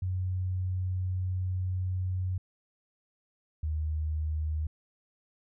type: tone pair in turn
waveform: sine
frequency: 92.2 / 77.53 Hz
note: F#2 / D#2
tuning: -6 / -6 cents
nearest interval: minor third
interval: 300 cents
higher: first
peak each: -28 dBFS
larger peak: neither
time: 0.02-2.38 / 3.63-4.67 s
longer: first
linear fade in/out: 5 ms
effects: none